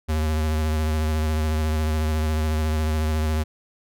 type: tone with vibrato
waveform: square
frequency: 77.78 Hz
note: D#2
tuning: in tune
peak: -21 dBFS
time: 0.08-3.44 s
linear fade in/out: 20 ms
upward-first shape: sine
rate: 14 Hz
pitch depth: 29 cents each way
effects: none